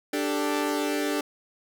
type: chord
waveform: sawtooth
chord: D suspended fourth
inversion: none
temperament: equal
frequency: 293.7 / 392 / 440 Hz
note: D4 / G4 / A4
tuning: 0 / 0 / 0 cents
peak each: -23 / -27 / -28 dBFS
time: 0.13-1.21 s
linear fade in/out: 5 ms
effects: none